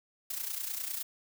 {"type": "noise with amplitude modulation", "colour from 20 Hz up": "blue", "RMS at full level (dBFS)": -34, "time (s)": [0.3, 1.03], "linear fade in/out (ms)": 5, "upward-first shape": "sine", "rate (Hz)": 29.9, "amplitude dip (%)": 65, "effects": []}